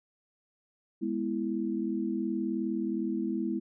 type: chord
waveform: sine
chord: E major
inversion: first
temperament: equal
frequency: 207.7 / 246.9 / 329.6 Hz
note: G#3 / B3 / E4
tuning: 0 / 0 / 0 cents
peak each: -33 / -34 / -32 dBFS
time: 1.01-3.6 s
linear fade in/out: 20 ms
effects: none